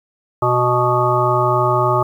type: harmonic tone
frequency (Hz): 123.47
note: B2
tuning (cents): 0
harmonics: 1 / 3 / 5 / 7 / 9 / 10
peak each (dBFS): -20 / -20 / -20 / -20 / -20 / -20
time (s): 0.42-2.03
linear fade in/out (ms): 5
effects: 8-bit